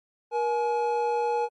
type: tone pair together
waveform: triangle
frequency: 475.2 / 846.7 Hz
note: A#4 / G#5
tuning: +33 / +33 cents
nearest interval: minor seventh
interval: 1000 cents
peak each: -24 dBFS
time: 0.31-1.49 s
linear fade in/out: 50 ms
effects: MP3 48 kbps